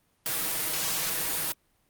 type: noise with comb filter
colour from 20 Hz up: white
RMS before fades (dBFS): -29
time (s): 0.26-1.52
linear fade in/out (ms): 0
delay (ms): 6.2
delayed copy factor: +0.65
effects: pink hiss -69 dBFS RMS until 1.89 s + Opus 32 kbps